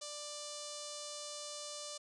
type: tone with notch filter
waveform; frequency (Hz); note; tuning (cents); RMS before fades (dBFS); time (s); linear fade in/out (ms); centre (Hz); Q
5% pulse; 590; D5; +8; -45; 0.01-1.98; 10; 2000; 0.62
effects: resampled to 24000 Hz